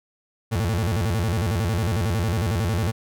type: tone with vibrato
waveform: 35% pulse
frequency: 98 Hz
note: G2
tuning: in tune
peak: -19 dBFS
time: 0.51-2.92 s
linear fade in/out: 20 ms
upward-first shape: square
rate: 11 Hz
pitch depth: 240 cents each way
effects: none